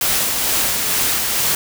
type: noise with tremolo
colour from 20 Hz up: white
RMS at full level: -17 dBFS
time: 0.01-1.55 s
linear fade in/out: 2 ms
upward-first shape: sine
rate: 2.2 Hz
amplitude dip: 30%
effects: none